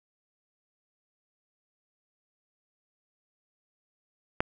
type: click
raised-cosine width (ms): 0.5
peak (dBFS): -9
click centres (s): 4.405
effects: none